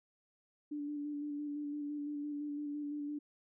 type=tone with vibrato; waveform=sine; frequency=292.6 Hz; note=D4; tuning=6 cents flat; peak=-37 dBFS; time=0.71-3.19 s; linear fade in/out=10 ms; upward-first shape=square; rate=5.9 Hz; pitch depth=18 cents each way; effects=none